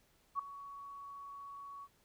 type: tone with ADSR envelope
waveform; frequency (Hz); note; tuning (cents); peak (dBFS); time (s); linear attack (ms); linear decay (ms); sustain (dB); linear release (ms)
sine; 1121; C#6; +19; -30; 0.35-1.88; 42; 3; -16; 49
effects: pink hiss -71 dBFS RMS until 2.04 s

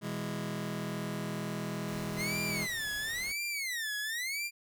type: chord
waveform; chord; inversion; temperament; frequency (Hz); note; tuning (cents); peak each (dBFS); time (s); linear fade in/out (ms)
sawtooth; E major; second; just; 123.61 / 164.81 / 206; B2 / E3 / G#3; +2 / 0 / -14; -38 / -34 / -34; 0.01-2.68; 50
type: noise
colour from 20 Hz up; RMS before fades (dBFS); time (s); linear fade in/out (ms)
pink; -49; 1.88-3.32; 5
type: tone with vibrato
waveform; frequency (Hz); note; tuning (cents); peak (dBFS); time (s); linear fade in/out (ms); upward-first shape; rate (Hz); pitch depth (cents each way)
sawtooth; 1999; B6; +20; -30; 2.16-4.51; 50; sine; 0.97; 300
effects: none

